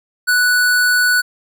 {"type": "tone", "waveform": "square", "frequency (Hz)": 1480, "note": "F#6", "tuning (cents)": 0, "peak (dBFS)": -12, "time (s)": [0.27, 1.22], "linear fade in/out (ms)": 20, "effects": []}